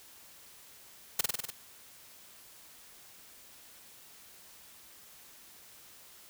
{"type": "noise with echo", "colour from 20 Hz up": "white", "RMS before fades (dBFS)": -26, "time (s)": [1.19, 1.21], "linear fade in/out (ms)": 5, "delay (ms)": 49, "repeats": 6, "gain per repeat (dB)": -2, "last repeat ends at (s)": 1.504, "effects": ["white hiss -55 dBFS RMS until 6.29 s"]}